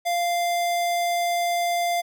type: tone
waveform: square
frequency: 695 Hz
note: F5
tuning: 9 cents flat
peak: -22 dBFS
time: 0.05-2.02 s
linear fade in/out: 20 ms
effects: none